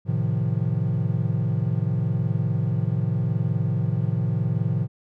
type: chord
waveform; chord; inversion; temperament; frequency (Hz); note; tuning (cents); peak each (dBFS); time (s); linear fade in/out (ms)
triangle; F dominant seventh; first; equal; 110 / 130.81 / 155.56 / 174.61; A2 / C3 / Eb3 / F3; 0 / 0 / 0 / 0; -23 / -24 / -25 / -27; 0.05-4.88; 50
effects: none